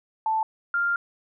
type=tone pair in turn; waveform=sine; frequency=880 / 1396.9 Hz; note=A5 / F6; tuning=0 / 0 cents; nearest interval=minor sixth; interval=800 cents; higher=second; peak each=-21 dBFS; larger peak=neither; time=0.26-0.43 / 0.74-0.96 s; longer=second; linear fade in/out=2 ms; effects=none